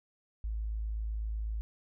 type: tone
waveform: sine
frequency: 54 Hz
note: A1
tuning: 32 cents flat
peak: -32 dBFS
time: 0.44-1.61 s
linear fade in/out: 0 ms
effects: none